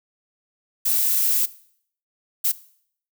violet noise bursts at uneven times, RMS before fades -20 dBFS, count 2, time 0.85-1.46 / 2.44-2.52 s, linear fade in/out 10 ms, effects noise-tail reverb RT60 0.6 s tail -18 dB re dry

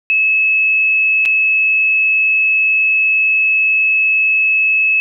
sine tone with dropouts, 2591 Hz, E7, 30 cents flat, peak -10 dBFS, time 0.1-5 s, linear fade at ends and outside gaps 0 ms, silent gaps 1.253-1.258 s, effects none

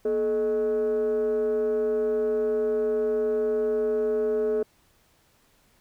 sine tone with frequency modulation, 429.8 Hz, A4, 41 cents flat, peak -20 dBFS, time 0.05-4.63 s, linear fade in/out 5 ms, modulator 190 Hz, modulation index 0.48, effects tanh soft clip ceiling -20 dBFS + pink hiss -63 dBFS RMS until 5.8 s

